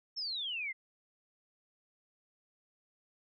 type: exponential sweep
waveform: sine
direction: down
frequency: 5500 to 2021 Hz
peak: -35 dBFS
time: 0.16-0.73 s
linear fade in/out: 20 ms
effects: none